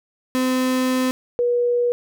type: tone pair in turn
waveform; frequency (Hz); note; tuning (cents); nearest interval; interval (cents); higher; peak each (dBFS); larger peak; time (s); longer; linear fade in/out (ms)
35% pulse / sine; 256.6 / 483.4; C4 / B4; -34 / -37; major seventh; 1097; second; -16; neither; 0.35-1.11 / 1.39-1.92; first; 0
effects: none